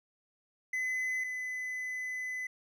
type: tone pair in turn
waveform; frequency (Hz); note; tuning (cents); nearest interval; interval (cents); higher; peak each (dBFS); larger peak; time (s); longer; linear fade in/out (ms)
triangle; 2023 / 2012; B6 / B6; +41 / +32; unison; 9; first; -29 / -33; first; 0.73-1.24 / 1.24-2.47; second; 5
effects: none